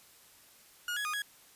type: tone with pitch steps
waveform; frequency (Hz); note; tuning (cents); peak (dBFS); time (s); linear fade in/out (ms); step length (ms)
30% pulse; 1437 / 1674 / 1231 / 1664; F6 / G#6 / D#6 / G#6; +49 / +13 / -19 / +3; -30; 0.88-1.22; 2; 85
effects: white hiss -59 dBFS RMS until 1.55 s + resampled to 32000 Hz